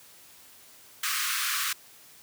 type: high-pass noise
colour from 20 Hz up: pink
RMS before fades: -29 dBFS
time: 1.03-1.73 s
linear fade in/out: 5 ms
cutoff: 1100 Hz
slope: 96 dB/octave
effects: white hiss -53 dBFS RMS until 2.22 s + high-pass 60 Hz 12 dB/octave